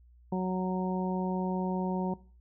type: harmonic tone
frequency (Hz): 185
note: F#3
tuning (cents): 0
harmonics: 1 / 2 / 3 / 4 / 5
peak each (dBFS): -29 / -35 / -40 / -40 / -39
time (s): 0.32-2.14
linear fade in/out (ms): 5
effects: noise-tail reverb RT60 0.4 s tail -20 dB re dry + added 60 Hz sine -55 dBFS peak until 2.4 s